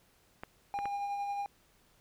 clicks, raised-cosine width 0.5 ms, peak -25 dBFS, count 3, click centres 0.435 / 0.789 / 0.856 s
triangle tone with tremolo, 807 Hz, G#5, 50 cents flat, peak -30 dBFS, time 0.74-1.46 s, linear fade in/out 0 ms, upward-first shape sine, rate 11 Hz, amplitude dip 30%
effects pink hiss -67 dBFS RMS until 2 s

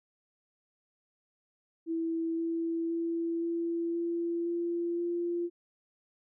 sine tone with pitch steps, 328.9 / 331.6 / 334.3 / 337 / 339.7 / 342.5 / 345.3 Hz, E4 / E4 / E4 / E4 / F4 / F4 / F4, -4 / +10 / +24 / +38 / -48 / -34 / -20 cents, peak -29 dBFS, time 1.86-5.5 s, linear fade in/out 50 ms, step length 520 ms, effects none

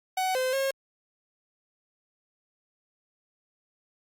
45% pulse tone with pitch steps, 749 / 515 / 541 Hz, F#5 / C5 / C#5, +21 / -28 / -42 cents, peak -25 dBFS, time 0.17-0.71 s, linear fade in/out 5 ms, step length 180 ms, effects Opus 48 kbps

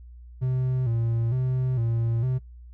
triangle tone with vibrato, 121.7 Hz, B2, 25 cents flat, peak -20 dBFS, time 0.41-2.39 s, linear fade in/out 20 ms, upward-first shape square, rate 1.1 Hz, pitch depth 94 cents each way, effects noise-tail reverb RT60 0.2 s tail -24 dB re dry + added 60 Hz sine -42 dBFS peak until 2.73 s

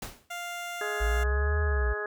pink noise with exponential decay, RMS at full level -34 dBFS, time 0.02-0.31 s, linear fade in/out 5 ms, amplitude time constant 61 ms
15% pulse tone, 698.5 Hz, F5, in tune, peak -28 dBFS, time 0.3-1.24 s, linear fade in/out 10 ms
harmonic tone, 209.3 Hz, G#3, 14 cents sharp, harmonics 2 / 3 / 4 / 5 / 6 / 7 / 8, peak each -34 / -41 / -44 / -46 / -39 / -46 / -34 dBFS, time 0.81-2.06 s, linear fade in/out 2 ms
sine linear two-way sweep, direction up then down, 53.4 to 78.2 to 56.3 Hz, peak -24 dBFS, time 1-1.94 s, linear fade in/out 20 ms, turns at 1.61 s
effects none

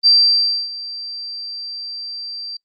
sine tone with ADSR envelope, 4699 Hz, D8, in tune, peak -7 dBFS, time 0.03-2.57 s, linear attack 35 ms, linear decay 620 ms, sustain -19 dB, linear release 6 ms, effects noise-tail reverb RT60 0.1 s tail -25 dB re dry + Opus 32 kbps

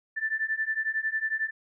sine beating tone pair, 1760 / 1771 Hz, A6 / A6, 0 / +11 cents, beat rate 11 Hz, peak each -30 / -29 dBFS, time 0.16-1.51 s, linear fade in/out 20 ms, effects none

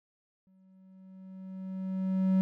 triangle tone with exponential growth, 188.8 Hz, F#3, 35 cents sharp, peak -19 dBFS, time 0.47-2.41 s, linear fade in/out 0 ms, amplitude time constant 420 ms, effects none

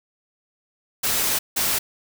white noise bursts at uneven times, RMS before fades -22 dBFS, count 2, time 1.03-1.39 / 1.56-1.79 s, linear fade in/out 10 ms, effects none

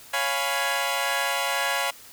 15% pulse chord, C# dominant seventh, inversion none, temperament equal, 554.4 / 698.5 / 830.6 / 987.8 Hz, C#5 / E#5 / G#5 / B5, 0 / 0 / 0 / 0 cents, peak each -23 dBFS, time 0.13-1.91 s, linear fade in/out 10 ms, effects white hiss -47 dBFS RMS until 2.12 s

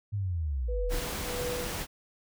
sine linear sweep, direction down, 105.9 to 30.16 Hz, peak -28 dBFS, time 0.12-1 s, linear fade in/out 20 ms
sine tone with tremolo, 491.6 Hz, B4, 8 cents flat, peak -32 dBFS, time 0.68-1.76 s, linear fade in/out 10 ms, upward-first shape sine, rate 1.6 Hz, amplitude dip 90%
pink noise, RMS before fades -35 dBFS, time 0.89-1.87 s, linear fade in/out 50 ms
effects none

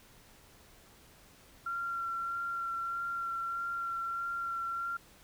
sine tone with vibrato, 1371 Hz, F6, 32 cents flat, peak -33 dBFS, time 1.66-4.97 s, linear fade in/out 5 ms, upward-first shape sine, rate 1.6 Hz, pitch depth 14 cents each way, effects pink hiss -59 dBFS RMS until 5.23 s

